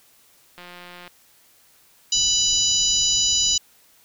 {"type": "click train", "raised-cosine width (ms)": 0.3, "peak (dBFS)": -25, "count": 89, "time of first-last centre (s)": [0.58, 1.077], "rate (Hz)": 177}
{"type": "harmonic tone", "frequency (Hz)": 987.8, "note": "B5", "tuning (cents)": 0, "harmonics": [3, 4, 5, 6, 7], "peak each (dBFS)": [-24, -24, -25, -24, -22], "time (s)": [2.12, 3.58], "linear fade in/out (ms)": 5}
{"type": "noise", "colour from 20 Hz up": "brown", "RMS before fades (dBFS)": -41, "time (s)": [2.14, 3.58], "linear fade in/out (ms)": 20}
{"effects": ["white hiss -56 dBFS RMS until 4.04 s"]}